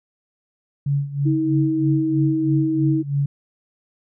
sine tone with tremolo, 141.4 Hz, C#3, 35 cents sharp, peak -16 dBFS, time 0.86-3.26 s, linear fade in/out 5 ms, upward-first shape sine, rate 3.1 Hz, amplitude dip 80%
sine tone, 318.4 Hz, D#4, 40 cents sharp, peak -18 dBFS, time 1.25-3.03 s, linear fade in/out 20 ms
effects none

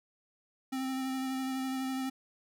square tone with vibrato, 262.8 Hz, C4, 8 cents sharp, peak -33 dBFS, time 0.72-2.1 s, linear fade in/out 10 ms, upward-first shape sine, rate 12 Hz, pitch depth 16 cents each way, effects none

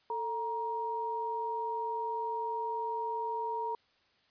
sine tone pair together, 444.6 / 942 Hz, A4 / A#5, +18 / +18 cents, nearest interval octave + minor second, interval 1300 cents, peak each -38 / -33 dBFS, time 0.1-3.75 s, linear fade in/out 2 ms, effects white hiss -69 dBFS RMS until 4.3 s + resampled to 11025 Hz

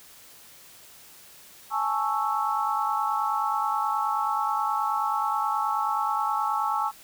sine chord, A major seventh, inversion third, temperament equal, 830.6 / 880 / 1108.7 / 1318.5 Hz, G#5 / A5 / C#6 / E6, 0 / 0 / 0 / 0 cents, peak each -29 dBFS, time 1.7-6.92 s, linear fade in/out 50 ms, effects white hiss -50 dBFS RMS until 7.03 s

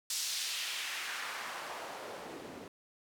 white noise with band-pass filter sweep, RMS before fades -40 dBFS, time 0.1-2.68 s, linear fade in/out 2 ms, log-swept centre 5800 to 270 Hz, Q 1.2, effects none

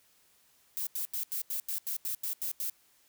violet noise bursts, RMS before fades -34 dBFS, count 11, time 0.77-2.698 s, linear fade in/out 0 ms, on 98 ms, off 85 ms, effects white hiss -66 dBFS RMS until 3.08 s

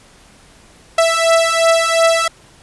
sawtooth beating tone pair, 659.3 / 662.1 Hz, E5 / E5, 0 / +7 cents, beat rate 2.8 Hz, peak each -10 dBFS, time 0.98-2.28 s, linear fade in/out 5 ms, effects pink hiss -46 dBFS RMS until 2.62 s + resampled to 24000 Hz

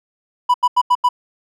triangle tone bursts, 987 Hz, B5, 1 cent flat, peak -8 dBFS, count 5, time 0.49-1.09 s, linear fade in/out 10 ms, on 52 ms, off 85 ms, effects none

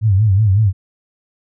sine tone with vibrato, 102.2 Hz, G#2, 27 cents flat, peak -9 dBFS, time 0.01-0.73 s, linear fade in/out 50 ms, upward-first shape sine, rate 5.4 Hz, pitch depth 150 cents each way, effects none

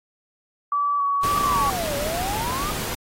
sine tone with vibrato, 1140 Hz, C#6, 48 cents sharp, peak -19 dBFS, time 0.72-1.7 s, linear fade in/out 2 ms, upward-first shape square, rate 1.8 Hz, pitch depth 18 cents each way
pink noise, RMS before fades -29 dBFS, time 1.23-2.95 s, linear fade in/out 5 ms
sine exponential two-way sweep, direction down then up, 1248 to 554.4 to 1248 Hz, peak -26 dBFS, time 1.35-2.71 s, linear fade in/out 5 ms, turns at 1.96 s
effects AAC 48 kbps

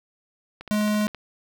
click train, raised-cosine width 0.3 ms, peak -22 dBFS, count 9, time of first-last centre 0.61-1.147 s, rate 14.9 Hz
square tone, 210.6 Hz, G#3, 24 cents sharp, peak -21 dBFS, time 0.71-1.07 s, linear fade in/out 0 ms
effects 9-bit

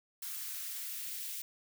blue noise with high-pass filter sweep, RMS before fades -41 dBFS, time 0.22-1.42 s, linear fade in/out 5 ms, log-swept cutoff 1200 to 2400 Hz, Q 1.2, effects none

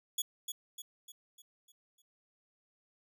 15% pulse tone with echo, 3381 Hz, G#7, 30 cents sharp, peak -24 dBFS, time 0.18-0.22 s, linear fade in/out 5 ms, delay 300 ms, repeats 6, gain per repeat -6 dB, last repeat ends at 2.02 s, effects none

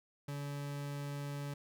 40% pulse tone, 143 Hz, D3, 46 cents flat, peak -38 dBFS, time 0.28-1.54 s, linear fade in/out 5 ms, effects none

